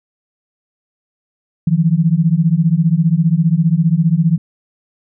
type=beating tone pair; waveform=sine; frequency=157.2 / 172.2 Hz; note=D#3 / F3; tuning=+18 / -24 cents; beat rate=15 Hz; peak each=-13 dBFS; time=1.67-4.38 s; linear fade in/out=5 ms; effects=none